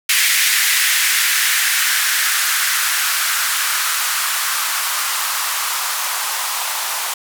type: noise with band-pass filter sweep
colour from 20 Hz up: violet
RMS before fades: -18 dBFS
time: 0.09-7.14 s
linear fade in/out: 5 ms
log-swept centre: 2000 to 890 Hz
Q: 2.5
effects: none

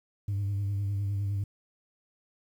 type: tone with vibrato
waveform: sine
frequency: 100 Hz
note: G2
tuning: 35 cents sharp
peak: -25 dBFS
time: 0.28-1.44 s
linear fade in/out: 5 ms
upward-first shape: sine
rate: 9.8 Hz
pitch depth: 36 cents each way
effects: tanh soft clip ceiling -26 dBFS + 10-bit

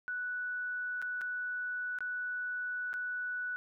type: tone with dropouts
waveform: sine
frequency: 1480 Hz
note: F#6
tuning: in tune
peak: -34 dBFS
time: 0.08-3.56 s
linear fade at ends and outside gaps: 0 ms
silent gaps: 1.017-1.024 / 1.211-1.216 / 1.987-2.006 / 2.931-2.939 s
effects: none

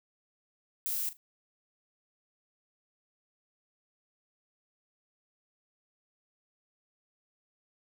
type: noise with echo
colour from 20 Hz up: violet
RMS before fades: -33 dBFS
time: 0.86-1.09 s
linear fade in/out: 0 ms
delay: 40 ms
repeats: 2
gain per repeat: -14 dB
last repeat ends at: 1.17 s
effects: none

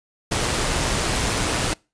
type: noise with amplitude modulation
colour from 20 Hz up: pink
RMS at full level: -21 dBFS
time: 0.31-1.74 s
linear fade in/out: 10 ms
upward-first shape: sine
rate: 120 Hz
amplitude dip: 30%
effects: noise-tail reverb RT60 0.3 s tail -26 dB re dry + resampled to 22050 Hz

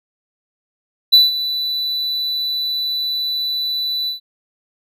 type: tone with ADSR envelope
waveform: triangle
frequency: 3977 Hz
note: B7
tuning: 11 cents sharp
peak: -3 dBFS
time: 1.12-4.2 s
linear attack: 17 ms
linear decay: 170 ms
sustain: -14 dB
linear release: 120 ms
effects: none

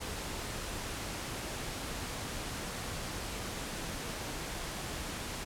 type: noise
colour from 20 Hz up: pink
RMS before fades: -39 dBFS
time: 0-5.45 s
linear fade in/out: 20 ms
effects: low-pass 11000 Hz 12 dB/octave

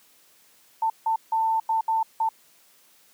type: tone bursts at uneven times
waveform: sine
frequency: 893 Hz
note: A5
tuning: 25 cents sharp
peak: -20 dBFS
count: 6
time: 0.82-0.9 / 1.06-1.16 / 1.32-1.6 / 1.69-1.81 / 1.88-2.03 / 2.2-2.29 s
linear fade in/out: 5 ms
effects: white hiss -58 dBFS RMS until 3.13 s + high-pass 150 Hz 12 dB/octave

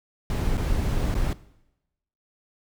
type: noise with dropouts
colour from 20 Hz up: brown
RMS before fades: -24 dBFS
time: 0.3-1.33 s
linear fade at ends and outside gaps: 1 ms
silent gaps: 0.571-0.577 / 1.142-1.151 s
effects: noise-tail reverb RT60 0.9 s tail -19 dB re dry

